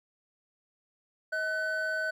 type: tone pair together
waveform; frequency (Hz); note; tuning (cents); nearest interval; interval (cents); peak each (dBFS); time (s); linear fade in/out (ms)
triangle; 634 / 1507.9; D#5 / F#6; +32 / +32; octave + minor third; 1500; -33 / -28; 1.32-2.11; 10
effects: none